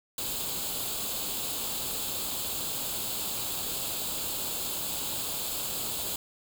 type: noise with comb filter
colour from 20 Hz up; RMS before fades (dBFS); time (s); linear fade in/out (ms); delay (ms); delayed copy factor
white; -33; 0.18-6.16; 2; 0.26; +0.7
effects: none